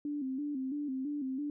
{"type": "tone with vibrato", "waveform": "sine", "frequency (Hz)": 277.2, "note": "C#4", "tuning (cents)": 0, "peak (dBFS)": -33, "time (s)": [0.05, 1.5], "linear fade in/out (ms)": 2, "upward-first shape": "square", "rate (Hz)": 3, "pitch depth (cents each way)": 94, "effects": []}